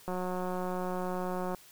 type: click train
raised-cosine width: 1 ms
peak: -22 dBFS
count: 268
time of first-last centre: 0.08-1.547 s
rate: 182 Hz
effects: white hiss -56 dBFS RMS until 1.71 s